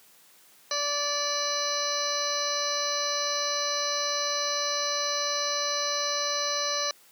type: harmonic tone with a mistuned harmonic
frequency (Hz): 581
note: D5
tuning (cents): -19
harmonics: 1 / 2 / 3 / 4 / 5 / 7 / 8 / 9 / 10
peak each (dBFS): -33 / -33 / -37 / -41 / -42 / -31 / -39 / -37 / -33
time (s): 0.71-6.91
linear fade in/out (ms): 2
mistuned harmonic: 10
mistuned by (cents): +30
effects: white hiss -57 dBFS RMS until 7.11 s + high-pass 150 Hz 12 dB/octave